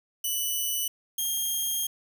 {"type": "tone pair in turn", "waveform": "5% pulse", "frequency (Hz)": [2974, 3227], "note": ["F#7", "G7"], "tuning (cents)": [8, 50], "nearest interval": "minor second", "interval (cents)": 142, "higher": "second", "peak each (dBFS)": -18, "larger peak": "neither", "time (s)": [[0.24, 0.88], [1.18, 1.87]], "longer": "second", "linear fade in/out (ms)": 5, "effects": ["9-bit"]}